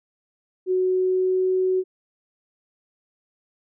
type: tone with pitch glide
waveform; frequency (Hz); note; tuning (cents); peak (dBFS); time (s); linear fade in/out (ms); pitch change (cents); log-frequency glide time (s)
sine; 370 to 372.6; F#4 to F#4; 0 to +12; -18; 0.66-1.84; 50; +12; 0.77-1.5
effects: none